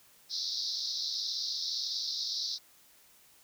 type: band-pass noise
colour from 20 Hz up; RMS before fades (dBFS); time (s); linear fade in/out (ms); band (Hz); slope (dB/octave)
pink; -35; 0.29-2.59; 50; 3800 to 5600; 96
effects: white hiss -61 dBFS RMS until 3.43 s